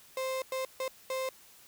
35% pulse tone bursts at uneven times, 523.3 Hz, C5, in tune, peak -30 dBFS, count 4, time 0.17-0.42 / 0.52-0.65 / 0.8-0.88 / 1.1-1.29 s, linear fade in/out 2 ms, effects white hiss -57 dBFS RMS until 1.67 s

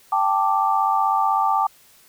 sine chord, G suspended second, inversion none, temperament equal, 784 / 880 / 1174.7 Hz, G5 / A5 / D6, 0 / 0 / 0 cents, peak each -21 dBFS, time 0.12-1.67 s, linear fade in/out 5 ms, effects white hiss -53 dBFS RMS until 2.08 s

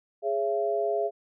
sine chord, C# minor, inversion second, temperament equal with one note detuned, 415.3 / 554.4 / 674.3 Hz, G#4 / C#5 / E5, 0 / 0 / +39 cents, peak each -28 / -33 / -27 dBFS, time 0.22-1.11 s, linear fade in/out 50 ms, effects none

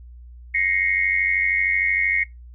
sine tone cluster, 1880 / 2105 / 2198 Hz, A#6 / C7 / C#7, +14 / +10 / -15 cents, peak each -24 / -23 / -21 dBFS, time 0.54-2.24 s, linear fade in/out 10 ms, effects noise-tail reverb RT60 0.2 s tail -23 dB re dry + added 60 Hz sine -39 dBFS peak until 2.54 s

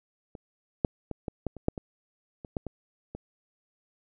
clicks, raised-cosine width 2 ms, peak -28 / -9 / -20 / -19 / -16 / -28 / -10 / -22 / -27 / -16 / -22 / -24 dBFS, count 12, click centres 0.352 / 0.848 / 1.113 / 1.282 / 1.467 / 1.567 / 1.684 / 1.778 / 2.448 / 2.568 / 2.667 / 3.15 s, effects none

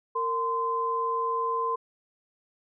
sine tone pair together, 459.5 / 1031.5 Hz, A#4 / C6, -25 / -25 cents, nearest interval octave + major second, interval 1400 cents, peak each -31 / -26 dBFS, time 0.15-1.76 s, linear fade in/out 10 ms, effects none

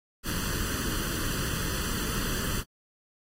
pink noise with comb filter, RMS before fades -31 dBFS, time 0.23-2.64 s, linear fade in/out 50 ms, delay 0.66 ms, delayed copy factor +0.8, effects AAC 48 kbps

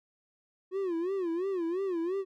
triangle tone with vibrato, 360 Hz, F#4, 47 cents flat, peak -27 dBFS, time 0.71-2.25 s, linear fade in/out 50 ms, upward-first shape sine, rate 2.9 Hz, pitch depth 160 cents each way, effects none

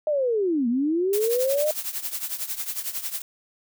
sine linear two-way sweep, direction down then up, 623 to 228.1 to 623 Hz, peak -20 dBFS, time 0.07-1.71 s, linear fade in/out 2 ms, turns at 0.68 s
blue noise with tremolo, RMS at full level -27 dBFS, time 1.13-3.22 s, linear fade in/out 2 ms, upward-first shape triangle, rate 11 Hz, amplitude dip 85%
effects none

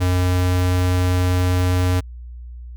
square tone, 90.5 Hz, F#2, 38 cents flat, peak -16 dBFS, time 0-2.01 s, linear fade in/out 20 ms, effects added 60 Hz sine -32 dBFS peak until 2.76 s

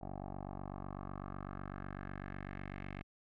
10% pulse tone with low-pass filter sweep, 48 Hz, G1, 36 cents flat, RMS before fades -45 dBFS, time 0.01-3.03 s, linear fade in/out 10 ms, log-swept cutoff 760 to 2300 Hz, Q 2.8, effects none

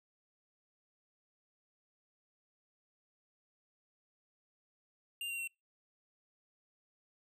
square tone with pitch steps, 2794 / 2759 / 2724 Hz, F7 / F7 / F7, 0 / -22 / -44 cents, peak -38 dBFS, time 5.21-5.474 s, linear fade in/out 2 ms, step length 88 ms, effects noise-tail reverb RT60 0.2 s tail -24 dB re dry

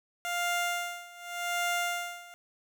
15% pulse tone with tremolo, 700 Hz, F5, 4 cents sharp, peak -21 dBFS, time 0.25-2.34 s, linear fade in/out 0 ms, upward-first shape sine, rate 0.86 Hz, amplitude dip 90%, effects none

